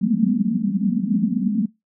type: band-pass noise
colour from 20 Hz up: pink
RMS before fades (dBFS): -20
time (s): 0.01-1.66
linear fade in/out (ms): 10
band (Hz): 180 to 250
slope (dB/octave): 96
effects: noise-tail reverb RT60 0.2 s tail -22 dB re dry